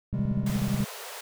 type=chord; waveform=triangle; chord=Ab major seventh; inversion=first; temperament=equal with one note detuned; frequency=129.76 / 155.56 / 196 / 207.7 Hz; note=C3 / Eb3 / G3 / Ab3; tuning=-14 / 0 / 0 / 0 cents; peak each=-27 / -33 / -28 / -29 dBFS; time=0.13-0.85 s; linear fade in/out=10 ms
type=click train; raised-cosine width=5 ms; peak=-21 dBFS; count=12; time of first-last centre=0.13-0.805 s; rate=16.3 Hz
type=high-pass noise; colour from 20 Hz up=pink; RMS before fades=-40 dBFS; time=0.46-1.21 s; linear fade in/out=5 ms; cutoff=410 Hz; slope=96 dB/octave
effects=none